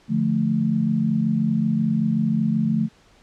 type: chord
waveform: sine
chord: D minor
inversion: none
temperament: equal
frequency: 146.83 / 174.61 / 220 Hz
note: D3 / F3 / A3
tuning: 0 / 0 / 0 cents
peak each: -25 / -24 / -20 dBFS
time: 0.08-2.89 s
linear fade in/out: 50 ms
effects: pink hiss -55 dBFS RMS until 3.22 s + low-pass 6000 Hz 12 dB/octave